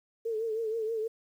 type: tone with vibrato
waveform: sine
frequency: 445.6 Hz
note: A4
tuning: 22 cents sharp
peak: -29 dBFS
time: 0.25-1.08 s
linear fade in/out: 10 ms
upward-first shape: triangle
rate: 6.3 Hz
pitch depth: 76 cents each way
effects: 10-bit